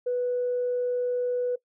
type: tone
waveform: sine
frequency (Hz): 493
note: B4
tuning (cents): -3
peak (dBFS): -23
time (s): 0.06-1.56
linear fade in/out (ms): 10
effects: noise-tail reverb RT60 0.1 s tail -20 dB re dry + tanh soft clip ceiling -19 dBFS